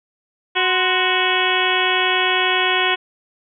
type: harmonic tone with a mistuned harmonic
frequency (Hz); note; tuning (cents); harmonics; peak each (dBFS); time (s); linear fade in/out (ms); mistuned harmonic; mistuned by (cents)
370; F#4; 0; 1 / 2 / 3 / 4 / 5 / 6 / 7 / 8 / 9; -24 / -24 / -24 / -24 / -24 / -24 / -24 / -24 / -24; 0.55-2.96; 20; 3; -100
effects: none